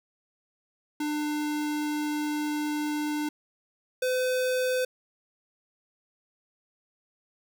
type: tone pair in turn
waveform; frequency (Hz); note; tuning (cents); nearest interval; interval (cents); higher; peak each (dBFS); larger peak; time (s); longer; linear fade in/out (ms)
square; 299.2 / 508; D4 / B4; +32 / +49; major sixth; 917; second; -28 / -25; second; 1-3.29 / 4.02-4.85; first; 5
effects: none